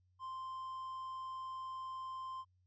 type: tone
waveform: triangle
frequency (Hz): 1045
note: C6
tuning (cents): -2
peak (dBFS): -40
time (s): 0.19-2.45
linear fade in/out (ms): 50
effects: added 91 Hz sine -70 dBFS peak until 2.66 s + resampled to 16000 Hz